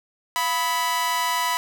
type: tone with amplitude modulation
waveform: sawtooth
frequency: 987.8 Hz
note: B5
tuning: in tune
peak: -14 dBFS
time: 0.36-1.57 s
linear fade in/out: 0 ms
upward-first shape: sine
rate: 288 Hz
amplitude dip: 75%
effects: none